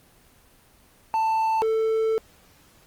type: tone pair in turn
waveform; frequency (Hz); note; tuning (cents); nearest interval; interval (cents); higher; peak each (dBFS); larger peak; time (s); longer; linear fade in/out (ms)
triangle; 887 / 443.5; A5 / A4; +14 / +14; octave; 1200; first; -18; neither; 1.14-1.62 / 1.62-2.18; second; 0
effects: pink hiss -56 dBFS RMS until 2.86 s + Opus 24 kbps